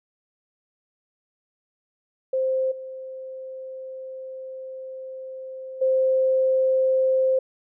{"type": "tone with level steps", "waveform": "sine", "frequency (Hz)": 523.3, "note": "C5", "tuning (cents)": 0, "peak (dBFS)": [-20, -33, -17], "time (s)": [2.33, 7.39], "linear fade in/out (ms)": 5, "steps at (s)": [2.71, 5.81], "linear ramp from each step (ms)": 10, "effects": []}